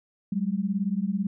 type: beating tone pair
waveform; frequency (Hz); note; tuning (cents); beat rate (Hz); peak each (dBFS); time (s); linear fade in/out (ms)
sine; 188.7 / 206.7; F#3 / G#3; +34 / -8; 18; -27; 0.32-1.27; 5
effects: none